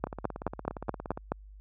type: two click trains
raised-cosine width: 1 ms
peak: -23 / -14 dBFS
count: 20 / 7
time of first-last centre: 0.07-1.175 / 0.04-1.319 s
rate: 17.2 / 4.69 Hz
effects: added 50 Hz sine -42 dBFS peak until 1.6 s + high-pass 60 Hz 12 dB/octave